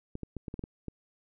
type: clicks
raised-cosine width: 3 ms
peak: -24 dBFS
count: 8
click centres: 0.154 / 0.233 / 0.367 / 0.482 / 0.541 / 0.593 / 0.639 / 0.883 s
effects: none